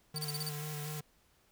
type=tone with vibrato; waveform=square; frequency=150 Hz; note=D3; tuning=37 cents sharp; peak=-40 dBFS; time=0.14-1.01 s; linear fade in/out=5 ms; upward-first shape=square; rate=4.2 Hz; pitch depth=23 cents each way
type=tone bursts; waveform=sawtooth; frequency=4598 Hz; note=D8; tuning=37 cents flat; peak=-33 dBFS; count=6; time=0.16-0.488 s; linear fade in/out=0 ms; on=23 ms; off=38 ms
type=high-pass noise; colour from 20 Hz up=white; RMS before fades=-46 dBFS; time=0.21-1 s; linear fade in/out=2 ms; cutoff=720 Hz; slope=12 dB/octave
effects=pink hiss -69 dBFS RMS until 1.51 s